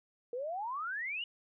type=exponential sweep; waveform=sine; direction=up; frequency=466.4 to 2966 Hz; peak=-35 dBFS; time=0.33-1.24 s; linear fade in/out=2 ms; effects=none